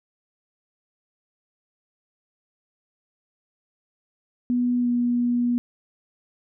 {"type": "tone with pitch glide", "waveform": "sine", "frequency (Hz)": [245.1, 241.9], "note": ["B3", "B3"], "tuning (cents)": [-13, -36], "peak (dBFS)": -19, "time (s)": [4.5, 5.58], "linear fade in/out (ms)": 0, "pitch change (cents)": -23, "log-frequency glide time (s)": [4.8, 4.88], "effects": []}